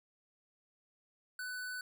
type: tone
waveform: square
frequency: 1496 Hz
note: F#6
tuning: 19 cents sharp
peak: -40 dBFS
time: 1.39-1.81 s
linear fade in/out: 2 ms
effects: none